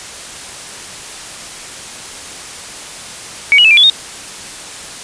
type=tone with pitch steps; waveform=sine; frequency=2253 / 2912 / 2620 / 2382 / 3425 / 3698 Hz; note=C#7 / F#7 / E7 / D7 / A7 / A#7; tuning=+28 / -28 / -11 / +24 / -47 / -15 cents; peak=-4 dBFS; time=3.52-3.898 s; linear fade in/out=0 ms; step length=63 ms; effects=white hiss -29 dBFS RMS until 5.03 s + resampled to 22050 Hz